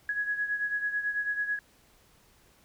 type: beating tone pair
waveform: sine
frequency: 1670 / 1679.1 Hz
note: G#6 / G#6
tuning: +9 / +19 cents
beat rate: 9.1 Hz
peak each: -29 / -35 dBFS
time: 0.09-1.59 s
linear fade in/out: 2 ms
effects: pink hiss -62 dBFS RMS until 2.64 s